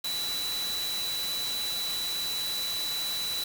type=tone in noise; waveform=sine; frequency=3958 Hz; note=B7; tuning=3 cents sharp; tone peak=-30 dBFS; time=0.04-3.44 s; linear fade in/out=5 ms; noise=white; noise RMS=-36 dBFS; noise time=0.04-3.44 s; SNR=+3 dB; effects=none